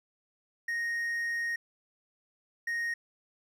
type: tone bursts at uneven times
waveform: triangle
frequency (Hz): 1864.7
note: A#6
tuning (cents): 0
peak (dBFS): -28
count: 2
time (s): 0.68-1.56 / 2.67-2.94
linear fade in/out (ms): 5
effects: none